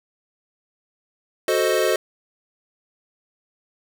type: chord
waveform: square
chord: F# diminished seventh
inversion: none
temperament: equal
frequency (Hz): 370 / 440 / 523.3 / 622.3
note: F#4 / A4 / C5 / Eb5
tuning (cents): 0 / 0 / 0 / 0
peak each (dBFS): -24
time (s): 1.48-1.96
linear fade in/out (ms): 2
effects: none